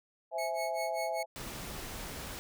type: chord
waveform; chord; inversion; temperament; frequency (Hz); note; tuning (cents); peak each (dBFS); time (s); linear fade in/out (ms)
sine; C augmented; none; equal with one note detuned; 523.3 / 659.3 / 836.4; C5 / E5 / G#5; 0 / 0 / +12; -39 / -34 / -37; 0.31-1.26; 50
type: tone with tremolo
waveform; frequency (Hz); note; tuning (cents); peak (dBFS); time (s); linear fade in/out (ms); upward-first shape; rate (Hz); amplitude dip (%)
sawtooth; 2200; C#7; -14; -34; 0.38-1.23; 5; sine; 5.1; 95
type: noise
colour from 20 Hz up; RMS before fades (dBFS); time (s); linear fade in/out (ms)
pink; -42; 1.36-2.39; 0
effects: none